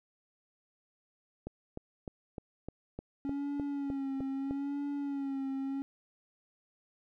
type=click train; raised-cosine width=2 ms; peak=-26 dBFS; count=11; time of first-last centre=1.47-4.51 s; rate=3.29 Hz
type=tone with vibrato; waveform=triangle; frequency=277.2 Hz; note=C#4; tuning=in tune; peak=-31 dBFS; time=3.25-5.82 s; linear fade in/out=0 ms; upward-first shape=sine; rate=0.77 Hz; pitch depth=51 cents each way
effects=none